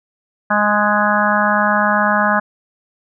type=harmonic tone with a mistuned harmonic; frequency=208.2 Hz; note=G#3; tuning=5 cents sharp; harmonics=1 / 3 / 4 / 5 / 6 / 7 / 8; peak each=-20 / -20 / -20 / -20 / -20 / -20 / -20 dBFS; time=0.5-2.4 s; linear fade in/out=10 ms; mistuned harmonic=7; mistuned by=+19 cents; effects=none